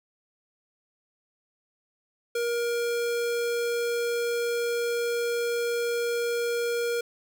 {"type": "tone", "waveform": "square", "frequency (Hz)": 472.8, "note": "A#4", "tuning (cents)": 24, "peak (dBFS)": -26, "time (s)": [2.35, 7.01], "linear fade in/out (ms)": 5, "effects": []}